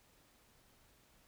silence, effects pink hiss -68 dBFS RMS until 1.27 s

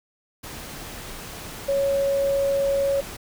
sine tone in noise, 554.4 Hz, C#5, in tune, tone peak -19 dBFS, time 1.68-3.01 s, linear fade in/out 10 ms, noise pink, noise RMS -37 dBFS, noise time 0.43-3.17 s, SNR +15 dB, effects none

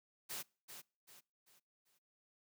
white noise with echo, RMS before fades -44 dBFS, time 0.29-0.43 s, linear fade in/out 20 ms, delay 390 ms, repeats 4, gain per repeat -8 dB, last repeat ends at 1.99 s, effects noise-tail reverb RT60 0.4 s tail -26 dB re dry + high-pass 100 Hz 12 dB/octave

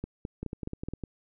two click trains, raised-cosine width 3 ms, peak -22 / -21 dBFS, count 7 / 5, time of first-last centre 0.43-1.037 / 0.04-0.886 s, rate 9.88 / 4.73 Hz, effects none

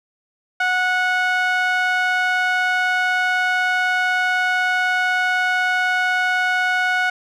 sawtooth tone with band-pass filter, 734 Hz, F#5, 14 cents flat, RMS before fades -19 dBFS, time 0.6-7.1 s, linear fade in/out 5 ms, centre 1600 Hz, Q 2, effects none

